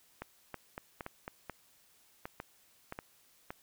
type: clicks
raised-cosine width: 0.5 ms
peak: -25 dBFS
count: 12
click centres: 0.22 / 0.543 / 0.779 / 1.008 / 1.064 / 1.279 / 1.497 / 2.255 / 2.401 / 2.924 / 2.989 / 3.505 s
effects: white hiss -66 dBFS RMS until 3.62 s